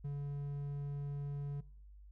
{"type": "tone", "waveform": "triangle", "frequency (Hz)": 142.6, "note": "C#3", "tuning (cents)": 49, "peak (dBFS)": -35, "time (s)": [0.04, 1.61], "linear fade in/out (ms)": 10, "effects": ["noise-tail reverb RT60 0.7 s tail -22 dB re dry", "added 50 Hz sine -53 dBFS peak until 2.11 s"]}